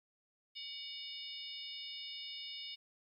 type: harmonic tone with a mistuned harmonic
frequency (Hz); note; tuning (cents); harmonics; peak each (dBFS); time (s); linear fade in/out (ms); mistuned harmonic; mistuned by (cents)
728; F#5; -28; 3 / 4 / 5 / 6 / 7; -53 / -48 / -48 / -55 / -50; 0.55-2.76; 20; 3; +63
effects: 13-bit